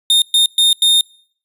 45% pulse tone bursts at uneven times, 3661 Hz, A#7, 32 cents flat, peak -9 dBFS, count 4, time 0.1-0.22 / 0.34-0.46 / 0.58-0.73 / 0.82-1.01 s, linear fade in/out 2 ms, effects noise-tail reverb RT60 0.6 s tail -26 dB re dry + resampled to 32000 Hz

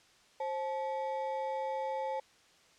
triangle ring-modulated tone, 698.5 Hz, F5, in tune, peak -28 dBFS, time 0.4-2.2 s, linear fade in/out 5 ms, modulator 167 Hz, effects white hiss -63 dBFS RMS until 2.78 s + low-pass 6000 Hz 12 dB/octave

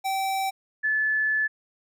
square / sine tone pair in turn, 773 / 1732.2 Hz, G5 / A6, -24 / -28 cents, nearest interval octave + major second, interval 1396 cents, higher second, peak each -25 / -21 dBFS, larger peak second, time 0.04-0.51 / 0.83-1.48 s, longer second, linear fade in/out 20 ms, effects none

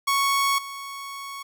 sawtooth tone with level steps, 1108.7 Hz, C#6, in tune, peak -16 / -30 dBFS, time 0.07-1.43 s, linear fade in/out 10 ms, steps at 0.58 s, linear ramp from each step 5 ms, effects none

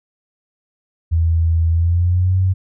sine tone with pitch glide, 82.41 to 93.58 Hz, E2 to F#2, 0 to +20 cents, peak -12 dBFS, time 1.11-2.54 s, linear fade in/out 20 ms, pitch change +220 cents, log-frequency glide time 1.71-2.37 s, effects none

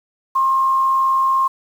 sine tone with frequency modulation, 1066 Hz, C6, 32 cents sharp, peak -13 dBFS, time 0.35-1.48 s, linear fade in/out 10 ms, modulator 77.8 Hz, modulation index 0.26, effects 7-bit

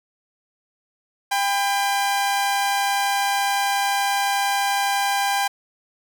sawtooth tone pair together, 798 / 1005.4 Hz, G5 / B5, +31 / +31 cents, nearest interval major third, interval 400 cents, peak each -16 / -24 dBFS, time 1.31-5.48 s, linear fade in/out 10 ms, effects none

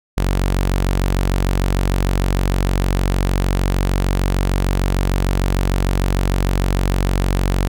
sawtooth tone, 46.59 Hz, F#1, 13 cents sharp, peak -11 dBFS, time 0.17-7.68 s, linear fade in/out 10 ms, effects none

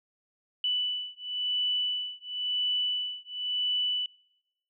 sine beating tone pair, 2976 / 2976.96 Hz, F#7 / F#7, +9 / +10 cents, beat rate 0.96 Hz, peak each -31 dBFS, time 0.64-4.06 s, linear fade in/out 2 ms, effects noise-tail reverb RT60 0.9 s tail -26 dB re dry

